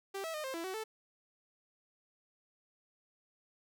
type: tone with pitch steps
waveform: sawtooth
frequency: 391.5 / 650 / 611 / 529 / 333.6 / 376.4 / 438.8 Hz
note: G4 / E5 / D#5 / C5 / E4 / F#4 / A4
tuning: -2 / -24 / -32 / +19 / +21 / +30 / -5 cents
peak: -34 dBFS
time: 0.14-0.84 s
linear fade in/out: 10 ms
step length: 100 ms
effects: none